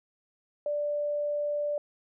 sine tone, 587.3 Hz, D5, in tune, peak -27 dBFS, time 0.66-1.78 s, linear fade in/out 2 ms, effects none

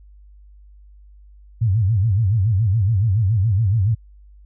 sine tone with vibrato, 103.83 Hz, G#2, in tune, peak -14 dBFS, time 1.61-3.95 s, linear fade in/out 10 ms, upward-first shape sine, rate 7.1 Hz, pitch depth 220 cents each way, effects added 50 Hz sine -43 dBFS peak until 4.45 s

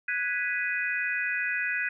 sine chord, G# minor seventh, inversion third, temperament equal, 1480 / 1661.2 / 1975.5 / 2489 Hz, F#6 / G#6 / B6 / D#7, 0 / 0 / 0 / 0 cents, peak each -32 dBFS, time 0.08-1.89 s, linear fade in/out 5 ms, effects none

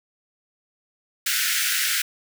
pink high-pass noise, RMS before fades -23 dBFS, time 1.26-2.02 s, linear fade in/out 5 ms, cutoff 1400 Hz, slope 96 dB/octave, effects none

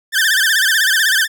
sawtooth tone with vibrato, 1661.2 Hz, G#6, in tune, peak -8 dBFS, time 0.12-1.28 s, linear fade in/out 50 ms, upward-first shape sine, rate 16 Hz, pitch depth 160 cents each way, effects none

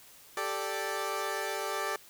15% pulse chord, G suspended second, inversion none, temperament equal, 392 / 440 / 587.3 Hz, G4 / A4 / D5, 0 / 0 / 0 cents, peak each -30 dBFS, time 0.37-1.96 s, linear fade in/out 2 ms, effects white hiss -55 dBFS RMS until 2.09 s

